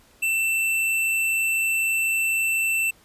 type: tone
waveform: square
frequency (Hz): 2674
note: E7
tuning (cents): +24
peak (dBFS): -21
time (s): 0.22-2.91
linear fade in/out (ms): 10
effects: pink hiss -56 dBFS RMS until 3.04 s + resampled to 32000 Hz